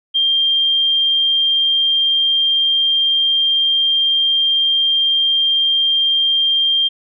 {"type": "tone", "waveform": "sine", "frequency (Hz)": 3189, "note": "G7", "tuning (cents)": 29, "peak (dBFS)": -12, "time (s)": [0.14, 6.89], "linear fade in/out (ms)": 20, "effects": []}